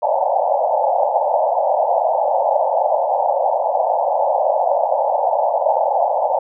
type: band-pass noise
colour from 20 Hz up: pink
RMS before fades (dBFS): -17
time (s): 0.02-6.39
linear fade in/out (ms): 5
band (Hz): 540 to 900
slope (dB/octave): 96
effects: none